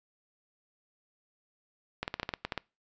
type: clicks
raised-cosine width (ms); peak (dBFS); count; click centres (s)
0.3; -16; 10; 2.03 / 2.079 / 2.141 / 2.198 / 2.231 / 2.291 / 2.338 / 2.45 / 2.522 / 2.577
effects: noise-tail reverb RT60 0.3 s tail -25 dB re dry + resampled to 16000 Hz